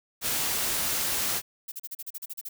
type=noise; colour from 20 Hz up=white; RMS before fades=-28 dBFS; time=0.21-1.42 s; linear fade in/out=50 ms
type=noise bursts; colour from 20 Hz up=violet; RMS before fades=-36 dBFS; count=11; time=1.68-2.49 s; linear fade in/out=10 ms; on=40 ms; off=37 ms
effects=none